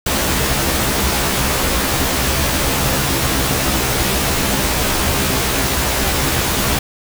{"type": "noise with comb filter", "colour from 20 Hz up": "pink", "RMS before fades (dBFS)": -17, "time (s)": [0.06, 6.79], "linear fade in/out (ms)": 5, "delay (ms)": 15, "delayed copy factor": 0.9, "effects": []}